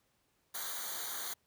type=noise with comb filter; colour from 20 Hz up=white; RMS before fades=-40 dBFS; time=0.54-1.34 s; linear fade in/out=10 ms; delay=0.38 ms; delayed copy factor=-0.95; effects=pink hiss -75 dBFS RMS until 1.46 s + high-pass 60 Hz 12 dB/octave